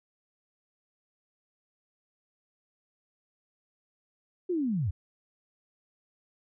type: linear sweep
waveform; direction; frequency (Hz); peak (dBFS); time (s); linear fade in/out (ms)
sine; down; 374.9 to 76; -26; 4.49-4.91; 10
effects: none